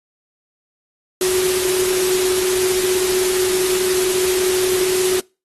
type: tone in noise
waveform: sine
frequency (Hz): 370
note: F#4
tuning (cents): 0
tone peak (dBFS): -16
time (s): 1.21-5.2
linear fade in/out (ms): 2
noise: white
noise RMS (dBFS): -22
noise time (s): 1.21-5.2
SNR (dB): +3
effects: noise-tail reverb RT60 0.3 s tail -26 dB re dry + AAC 32 kbps